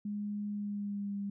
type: tone with pitch glide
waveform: sine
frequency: 206.5 to 200.6 Hz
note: G#3 to G3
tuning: -10 to +40 cents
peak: -34 dBFS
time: 0.05-1.3 s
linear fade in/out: 5 ms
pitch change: -50 cents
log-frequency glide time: 0.5-1.17 s
effects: none